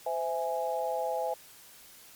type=chord; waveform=sine; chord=C augmented; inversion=none; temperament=equal with one note detuned; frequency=513.7 / 659.3 / 830.6 Hz; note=C5 / E5 / G#5; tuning=-32 / 0 / 0 cents; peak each=-33 dBFS; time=0.06-1.34 s; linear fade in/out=5 ms; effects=white hiss -53 dBFS RMS until 2.15 s + MP3 96 kbps